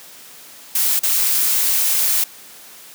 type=noise with dropouts; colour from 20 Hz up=blue; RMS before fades=-17 dBFS; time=0.75-2.24 s; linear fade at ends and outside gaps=5 ms; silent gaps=0.993-1.032 s; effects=white hiss -41 dBFS RMS until 2.94 s + high-pass 150 Hz 12 dB/octave